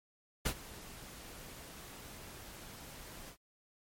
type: noise with ADSR envelope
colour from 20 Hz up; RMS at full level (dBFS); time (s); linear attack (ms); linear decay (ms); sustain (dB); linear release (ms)
pink; -32; 0.45-3.37; 11; 75; -18; 79
effects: MP3 64 kbps